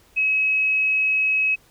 sine tone, 2560 Hz, D#7, 49 cents sharp, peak -17 dBFS, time 0.16-1.56 s, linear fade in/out 20 ms, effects pink hiss -56 dBFS RMS until 1.7 s

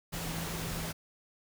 sine tone in noise, 164.81 Hz, E3, in tune, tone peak -39 dBFS, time 0.12-0.93 s, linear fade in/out 20 ms, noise pink, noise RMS -38 dBFS, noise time 0.12-0.93 s, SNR -4 dB, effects none

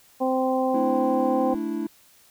harmonic tone, 259.9 Hz, C4, 11 cents flat, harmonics 1 / 2 / 3 / 4, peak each -25 / -24 / -26 / -33 dBFS, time 0.2-1.55 s, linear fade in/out 20 ms
triangle chord, A suspended fourth, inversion none, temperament just, 220 / 293.3 / 330 Hz, A3 / D4 / E4, 0 / -2 / +2 cents, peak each -29 / -28 / -27 dBFS, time 0.74-1.87 s, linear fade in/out 5 ms
clicks, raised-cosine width 2 ms, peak -25 / -28 dBFS, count 2, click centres 1.544 / 1.548 s
effects white hiss -56 dBFS RMS until 2.3 s

